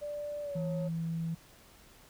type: tone with pitch glide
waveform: sine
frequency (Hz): 587.3 to 548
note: D5 to C#5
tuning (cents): 0 to -20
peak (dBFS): -35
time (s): 0.01-0.89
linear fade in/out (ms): 20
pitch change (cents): -120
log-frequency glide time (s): 0.42-0.63
type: tone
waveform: sine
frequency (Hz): 164.81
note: E3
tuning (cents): 0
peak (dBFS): -31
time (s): 0.55-1.35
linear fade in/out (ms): 10
effects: tanh soft clip ceiling -26 dBFS + pink hiss -58 dBFS RMS until 2.09 s